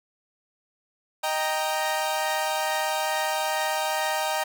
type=chord; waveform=sawtooth; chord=Eb major; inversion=none; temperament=equal; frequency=622.3 / 784 / 932.3 Hz; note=Eb5 / G5 / Bb5; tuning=0 / 0 / 0 cents; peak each=-25 dBFS; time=1.23-4.44 s; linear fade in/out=10 ms; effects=none